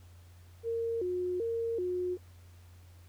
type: tone with vibrato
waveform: sine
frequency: 407.6 Hz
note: G#4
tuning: 32 cents flat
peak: -30 dBFS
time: 0.63-2.18 s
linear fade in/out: 50 ms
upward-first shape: square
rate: 1.3 Hz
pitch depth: 210 cents each way
effects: added 88 Hz sine -52 dBFS peak until 3.08 s + pink hiss -64 dBFS RMS until 3.08 s